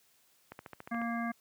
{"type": "click train", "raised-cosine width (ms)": 0.5, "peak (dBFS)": -29, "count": 8, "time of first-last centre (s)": [0.52, 1.016], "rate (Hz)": 14.1}
{"type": "harmonic tone", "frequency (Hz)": 233.1, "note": "A#3", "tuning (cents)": 0, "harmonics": [1, 3, 5, 7, 9], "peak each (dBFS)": [-34, -39, -41, -42, -44], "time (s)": [0.91, 1.32], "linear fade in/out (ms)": 10}
{"effects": ["white hiss -68 dBFS RMS until 1.4 s", "high-pass 80 Hz 12 dB/octave"]}